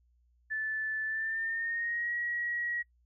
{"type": "tone with pitch glide", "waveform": "sine", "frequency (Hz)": [1750, 1908.4], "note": ["A6", "A#6"], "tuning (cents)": [-10, 40], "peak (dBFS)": -31, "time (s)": [0.5, 2.83], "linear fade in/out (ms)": 20, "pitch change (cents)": 150, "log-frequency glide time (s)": [1.05, 2.14], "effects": ["noise-tail reverb RT60 0.1 s tail -24 dB re dry", "added 60 Hz sine -65 dBFS peak until 3.05 s"]}